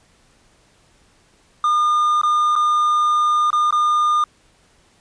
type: tone with dropouts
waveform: triangle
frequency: 1212 Hz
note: D#6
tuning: 46 cents flat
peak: -12 dBFS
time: 1.64-4.24 s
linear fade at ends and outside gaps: 2 ms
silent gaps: 2.215-2.233 / 2.555-2.561 / 3.504-3.529 / 3.708-3.725 s
effects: pink hiss -56 dBFS RMS until 5 s + resampled to 22050 Hz